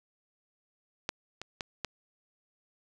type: clicks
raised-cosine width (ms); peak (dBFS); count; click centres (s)
0.2; -13 / -22 / -17 / -15; 4; 1.091 / 1.416 / 1.608 / 1.847
effects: none